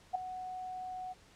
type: tone with ADSR envelope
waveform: sine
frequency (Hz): 740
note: F#5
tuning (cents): 0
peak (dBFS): -26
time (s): 0.13-1.14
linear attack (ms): 22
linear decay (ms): 5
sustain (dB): -13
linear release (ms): 25
effects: pink hiss -61 dBFS RMS until 1.35 s + low-pass 8000 Hz 12 dB/octave